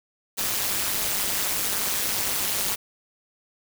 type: noise with amplitude modulation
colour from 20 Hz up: white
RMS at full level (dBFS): -22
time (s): 0.37-2.76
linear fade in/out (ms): 20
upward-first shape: sine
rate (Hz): 204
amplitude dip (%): 90
effects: none